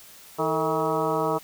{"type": "harmonic tone with a mistuned harmonic", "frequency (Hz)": 160, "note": "D#3", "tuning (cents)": 49, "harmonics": [1, 2, 3, 4, 5, 6, 7, 8], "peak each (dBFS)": [-33, -31, -27, -29, -32, -30, -32, -32], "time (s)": [0.38, 1.39], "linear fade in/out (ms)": 20, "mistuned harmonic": 3, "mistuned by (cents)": -100, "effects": ["white hiss -48 dBFS RMS until 1.43 s"]}